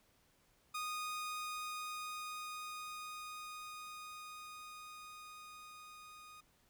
sawtooth tone with level ramp, 1237 Hz, D#6, 10 cents flat, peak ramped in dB -35 to -50 dBFS, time 0.74-6.41 s, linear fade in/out 10 ms, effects pink hiss -72 dBFS RMS until 6.69 s

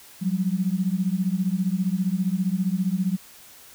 sine beating tone pair, 179.2 / 194.2 Hz, F3 / G3, +45 / -16 cents, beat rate 15 Hz, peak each -24 dBFS, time 0.21-3.17 s, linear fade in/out 20 ms, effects white hiss -48 dBFS RMS until 3.74 s

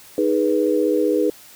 sine chord, G# minor, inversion second, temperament equal with one note detuned, 311.1 / 415.3 / 490.8 Hz, D#4 / G#4 / B4, 0 / 0 / -11 cents, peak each -20 dBFS, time 0.18-1.3 s, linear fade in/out 2 ms, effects white hiss -45 dBFS RMS until 1.55 s

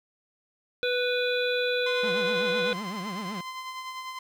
harmonic tone, 493.9 Hz, B4, in tune, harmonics 1 / 3 / 5 / 7 / 8, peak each -26 / -31 / -33 / -34 / -35 dBFS, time 0.83-2.73 s, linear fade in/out 0 ms
sawtooth tone with tremolo, 1034 Hz, C6, 21 cents flat, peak -29 dBFS, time 1.86-4.19 s, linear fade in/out 5 ms, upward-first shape triangle, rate 10 Hz, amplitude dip 50%
40% pulse tone with vibrato, 197 Hz, G3, 9 cents sharp, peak -33 dBFS, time 2.03-3.41 s, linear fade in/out 5 ms, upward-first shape triangle, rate 7.9 Hz, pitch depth 260 cents each way
effects low-pass 6000 Hz 12 dB/octave + 9-bit

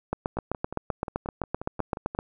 two click trains, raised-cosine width 1 ms, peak -12 / -20 dBFS, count 17 / 11, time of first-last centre 0.13-2.189 / 0.37-2.149 s, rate 7.77 / 5.62 Hz, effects none

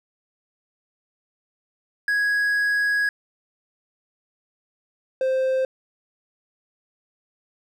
triangle tone pair in turn, 1661.2 / 523.2 Hz, G#6 / C5, 0 / 0 cents, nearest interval octave + minor sixth, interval 2000 cents, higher first, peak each -17 dBFS, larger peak neither, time 2.08-3.09 / 5.21-5.65 s, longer first, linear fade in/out 2 ms, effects none

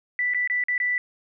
sine tone with dropouts, 1975.5 Hz, B6, in tune, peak -21 dBFS, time 0.19-0.98 s, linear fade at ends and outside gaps 1 ms, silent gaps 0.337-0.346 / 0.475-0.499 / 0.638-0.684 / 0.779-0.801 s, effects none

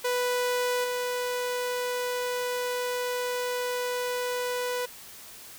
sawtooth tone with level steps, 493.9 Hz, B4, in tune, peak -21 / -24 dBFS, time 0.04-4.86 s, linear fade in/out 10 ms, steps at 0.84 s, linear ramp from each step 2 ms, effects white hiss -46 dBFS RMS until 5.58 s

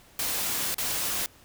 white noise with dropouts, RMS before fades -29 dBFS, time 0.19-1.26 s, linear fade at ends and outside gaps 1 ms, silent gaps 0.744-0.782 s, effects pink hiss -55 dBFS RMS until 1.44 s

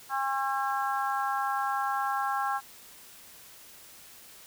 harmonic tone, 270 Hz, C#4, 45 cents flat, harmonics 3 / 4 / 5 / 6, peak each -30 / -32 / -34 / -36 dBFS, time 0.09-2.61 s, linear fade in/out 50 ms, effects white hiss -51 dBFS RMS until 4.46 s

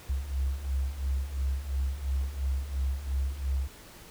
sine beating tone pair, 65.41 / 68.31 Hz, C2 / C#2, 0 / -25 cents, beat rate 2.9 Hz, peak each -33 / -29 dBFS, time 0.09-3.68 s, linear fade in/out 10 ms, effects pink hiss -50 dBFS RMS until 4.1 s

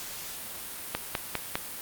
click train, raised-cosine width 0.3 ms, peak -11 dBFS, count 4, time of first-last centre 0.95-1.555 s, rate 4.96 Hz, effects white hiss -39 dBFS RMS until 1.81 s + Opus 48 kbps

